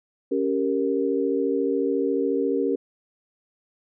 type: chord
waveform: sine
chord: G diminished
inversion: second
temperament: equal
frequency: 277.2 / 392 / 466.2 Hz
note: Db4 / G4 / Bb4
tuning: 0 / 0 / 0 cents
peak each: -25 dBFS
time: 0.31-2.76 s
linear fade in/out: 10 ms
effects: none

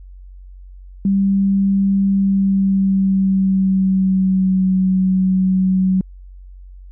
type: tone with pitch glide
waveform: sine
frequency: 196 to 187.47 Hz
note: G3 to F#3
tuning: 0 to +23 cents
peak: -12 dBFS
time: 1.05-6.01 s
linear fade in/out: 2 ms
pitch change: -77 cents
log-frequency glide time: 2.1-4.7 s
effects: added 46 Hz sine -35 dBFS peak until 6.91 s

